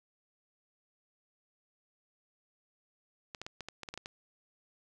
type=clicks; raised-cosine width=0.2 ms; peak=-24 dBFS; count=10; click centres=3.348 / 3.416 / 3.465 / 3.607 / 3.686 / 3.833 / 3.888 / 3.94 / 3.976 / 4.059 s; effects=none